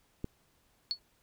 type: click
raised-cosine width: 3 ms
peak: -22 dBFS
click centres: 0.244 s
type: tone with exponential decay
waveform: sine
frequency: 4401 Hz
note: C#8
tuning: 13 cents flat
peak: -25 dBFS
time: 0.91-0.99 s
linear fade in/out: 0 ms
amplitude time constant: 16 ms
effects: pink hiss -70 dBFS RMS until 1.22 s